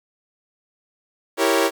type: chord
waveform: sawtooth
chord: E diminished seventh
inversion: none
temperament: equal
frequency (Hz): 329.6 / 392 / 466.2 / 554.4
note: E4 / G4 / Bb4 / Db5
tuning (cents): 0 / 0 / 0 / 0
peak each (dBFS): -18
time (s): 1.37-1.71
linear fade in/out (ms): 50
effects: 8-bit